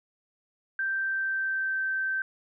sine tone with pitch glide, 1568 to 1552.7 Hz, G6 to G6, 0 to -17 cents, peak -26 dBFS, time 0.79-2.22 s, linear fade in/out 2 ms, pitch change -17 cents, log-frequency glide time 0.89-1.8 s, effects none

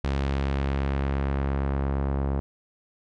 sawtooth tone with low-pass filter sweep, 68.7 Hz, C#2, 15 cents flat, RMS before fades -26 dBFS, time 0.04-2.4 s, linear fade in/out 0 ms, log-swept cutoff 4400 to 930 Hz, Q 0.84, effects none

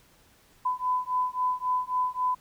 sine beating tone pair, 1003 / 1006.7 Hz, B5 / B5, +26 / +33 cents, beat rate 3.7 Hz, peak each -28 dBFS, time 0.65-2.35 s, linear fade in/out 10 ms, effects pink hiss -60 dBFS RMS until 2.4 s

